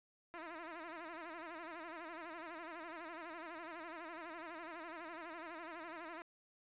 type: tone with vibrato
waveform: 10% pulse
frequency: 329.6 Hz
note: E4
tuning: in tune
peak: -38 dBFS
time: 0.34-6.22 s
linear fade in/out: 0 ms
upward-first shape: sine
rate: 12 Hz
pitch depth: 110 cents each way
effects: resampled to 8000 Hz + 11-bit